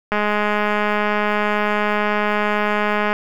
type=click train; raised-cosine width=0.5 ms; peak=-5 dBFS; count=630; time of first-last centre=0.12-3.13 s; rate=209 Hz; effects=7-bit